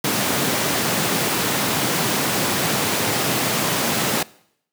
pink high-pass noise, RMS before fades -21 dBFS, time 0.04-4.23 s, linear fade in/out 5 ms, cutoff 130 Hz, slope 24 dB/octave, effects noise-tail reverb RT60 0.7 s tail -22 dB re dry

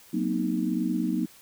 sine chord, C half-diminished seventh, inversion second, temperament equal with one note detuned, 185 / 233.1 / 254.9 / 311.1 Hz, Gb3 / Bb3 / C4 / Eb4, 0 / 0 / -45 / 0 cents, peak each -30 / -29 / -31 / -29 dBFS, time 0.13-1.26 s, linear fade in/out 10 ms, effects white hiss -53 dBFS RMS until 1.41 s

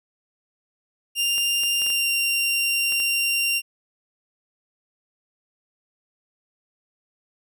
sawtooth tone with pitch glide, 2794 to 2770 Hz, F7 to F7, 0 to -15 cents, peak -17 dBFS, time 1.15-3.62 s, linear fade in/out 50 ms, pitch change -15 cents, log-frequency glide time 1.84-2.09 s
clicks, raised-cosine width 0.3 ms, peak -22 dBFS, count 7, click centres 1.381 / 1.635 / 1.819 / 1.865 / 1.902 / 2.923 / 3.001 s
effects none

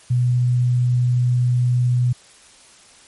sine tone, 123.4 Hz, B2, 1 cent flat, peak -14 dBFS, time 0.1-2.13 s, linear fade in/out 10 ms, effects white hiss -48 dBFS RMS until 3.07 s + MP3 48 kbps

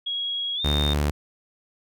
sine tone with pitch glide, 3310 to 3652 Hz, G#7 to A#7, -6 to -36 cents, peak -25 dBFS, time 0.06-0.94 s, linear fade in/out 10 ms, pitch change +170 cents, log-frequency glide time 0.55-0.62 s
sawtooth tone, 73.42 Hz, D2, in tune, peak -17 dBFS, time 0.64-1.11 s, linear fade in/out 10 ms
effects none

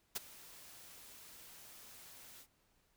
white noise with ADSR envelope, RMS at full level -36 dBFS, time 0.15-2.47 s, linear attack 15 ms, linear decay 18 ms, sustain -20 dB, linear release 64 ms, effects pink hiss -75 dBFS RMS until 2.96 s

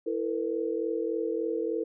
sine chord, E suspended fourth, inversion none, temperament equal with one note detuned, 329.6 / 450.5 / 493.9 Hz, E4 / A4 / B4, 0 / +41 / 0 cents, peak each -32 / -30 / -34 dBFS, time 0.06-1.84 s, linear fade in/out 10 ms, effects none

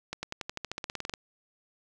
accelerating click train, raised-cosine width 0.2 ms, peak -17 dBFS, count 16, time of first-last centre 0.13-1.138 s, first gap 100 ms, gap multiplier 0.94, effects none

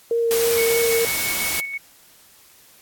sine tone with vibrato, 462.9 Hz, A#4, 12 cents flat, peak -17 dBFS, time 0.11-1.05 s, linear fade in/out 2 ms, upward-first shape triangle, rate 3.3 Hz, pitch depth 15 cents each way
white noise, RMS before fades -24 dBFS, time 0.31-1.6 s, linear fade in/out 0 ms
sine tone with tremolo, 2217 Hz, C#7, in tune, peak -24 dBFS, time 0.57-1.78 s, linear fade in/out 10 ms, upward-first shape square, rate 6 Hz, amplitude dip 40%
effects white hiss -51 dBFS RMS until 2.81 s + AAC 64 kbps

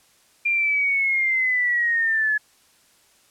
sine linear sweep, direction down, 2398 to 1700 Hz, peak -18 dBFS, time 0.45-2.38 s, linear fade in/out 10 ms, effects white hiss -58 dBFS RMS until 3.3 s + low-pass 11000 Hz 12 dB/octave

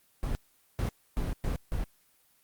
brown noise bursts at uneven times, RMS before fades -30 dBFS, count 5, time 0.23-0.35 / 0.79-0.89 / 1.17-1.33 / 1.44-1.56 / 1.72-1.84 s, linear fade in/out 0 ms, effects white hiss -66 dBFS RMS until 2.43 s + Opus 24 kbps

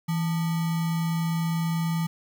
sine tone with sample-and-hold, 164.81 Hz, E3, in tune, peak -23 dBFS, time 0.08-2.07 s, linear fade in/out 10 ms, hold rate 1050 Hz, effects none

